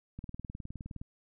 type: click train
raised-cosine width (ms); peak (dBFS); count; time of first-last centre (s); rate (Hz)
5; -29; 17; 0.19-1.015; 19.4
effects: none